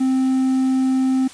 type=tone; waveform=triangle; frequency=261.6 Hz; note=C4; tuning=in tune; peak=-13 dBFS; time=0-1.28 s; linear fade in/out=10 ms; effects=white hiss -41 dBFS RMS until 1.33 s + resampled to 22050 Hz